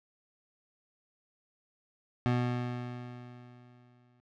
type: tone with exponential decay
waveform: 25% pulse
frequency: 122.8 Hz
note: B2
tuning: 9 cents flat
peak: -21 dBFS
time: 2.26-4.2 s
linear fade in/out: 0 ms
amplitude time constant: 420 ms
effects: low-pass 3000 Hz 12 dB/octave